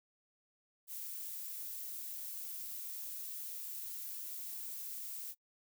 violet noise, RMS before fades -44 dBFS, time 0.87-5.35 s, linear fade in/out 50 ms, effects noise-tail reverb RT60 0.1 s tail -23 dB re dry

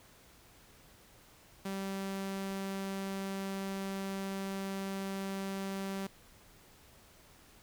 sawtooth tone, 194.4 Hz, G3, 14 cents flat, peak -32 dBFS, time 1.65-6.07 s, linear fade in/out 5 ms, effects pink hiss -60 dBFS RMS until 7.62 s

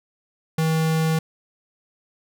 square tone, 160 Hz, D#3, 49 cents sharp, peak -19 dBFS, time 0.58-1.19 s, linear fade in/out 5 ms, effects none

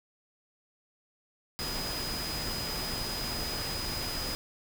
sine tone in noise, 4978 Hz, D#8, in tune, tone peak -36 dBFS, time 1.59-4.35 s, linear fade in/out 0 ms, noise pink, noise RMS -36 dBFS, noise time 1.59-4.35 s, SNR -3 dB, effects none

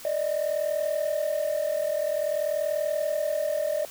sine tone pair together, 587.3 / 627.8 Hz, D5 / D#5, 0 / +15 cents, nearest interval minor second, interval 115 cents, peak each -25 dBFS, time 0.05-3.85 s, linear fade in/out 2 ms, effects tanh soft clip ceiling -21 dBFS + white hiss -44 dBFS RMS until 3.9 s

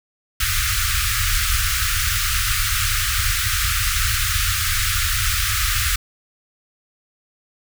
pink band-stop noise, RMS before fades -20 dBFS, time 0.4-5.96 s, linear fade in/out 5 ms, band 110 to 1200 Hz, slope 96 dB/octave, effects none

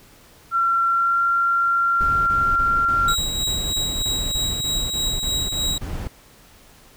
sine tone with pitch glide, 1362 to 1377 Hz, F6 to F6, -44 to -25 cents, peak -16 dBFS, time 0.51-3.16 s, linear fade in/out 50 ms, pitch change +19 cents, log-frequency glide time 0.86-1.19 s
brown noise bursts, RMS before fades -28 dBFS, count 14, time 2-6.079 s, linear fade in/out 10 ms, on 270 ms, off 23 ms
30% pulse tone with tremolo, 3837 Hz, A#7, 49 cents sharp, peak -18 dBFS, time 3.08-5.78 s, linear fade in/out 2 ms, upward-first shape sine, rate 3.2 Hz, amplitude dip 40%
effects pink hiss -50 dBFS RMS until 6.96 s

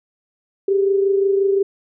sine tone pair together, 392 / 417.7 Hz, G4 / G#4, 0 / +10 cents, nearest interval minor second, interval 110 cents, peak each -14 / -24 dBFS, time 0.68-1.63 s, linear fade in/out 5 ms, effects none

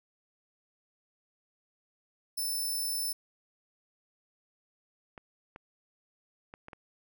5% pulse tone, 5290 Hz, E8, 5 cents sharp, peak -25 dBFS, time 2.37-3.13 s, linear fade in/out 10 ms
clicks, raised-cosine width 0.5 ms, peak -30 dBFS, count 5, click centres 5.178 / 5.561 / 6.539 / 6.684 / 6.732 s
effects none

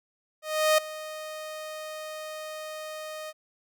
sawtooth tone with ADSR envelope, 620 Hz, D#5, 6 cents flat, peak -14 dBFS, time 0.42-3.33 s, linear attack 360 ms, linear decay 6 ms, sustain -18 dB, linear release 39 ms, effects none

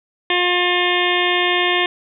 harmonic tone, 356.1 Hz, F4, 34 cents sharp, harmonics 1 / 2 / 3 / 5 / 6 / 7 / 8 / 9 / 10, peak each -21 / -24 / -24 / -22 / -23 / -26 / -25 / -25 / -25 dBFS, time 0.3-1.86 s, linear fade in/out 2 ms, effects none

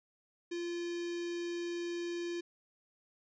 square tone with notch filter, 345.3 Hz, F4, 20 cents flat, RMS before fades -38 dBFS, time 0.51-2.41 s, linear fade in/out 10 ms, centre 1100 Hz, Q 1.7, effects resampled to 16000 Hz

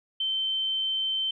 sine tone, 3097 Hz, G7, 22 cents flat, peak -25 dBFS, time 0.2-1.31 s, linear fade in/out 5 ms, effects none

